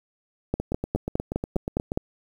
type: two click trains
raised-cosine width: 2 ms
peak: -10 / -14 dBFS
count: 8 / 12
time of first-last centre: 0.54-1.974 / 0.6-1.919 s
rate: 4.88 / 8.34 Hz
effects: 8-bit